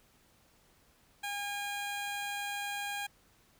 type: tone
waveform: 15% pulse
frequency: 812 Hz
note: G#5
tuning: 39 cents flat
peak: -29 dBFS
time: 1.23-3.07 s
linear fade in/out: 10 ms
effects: pink hiss -66 dBFS RMS until 3.59 s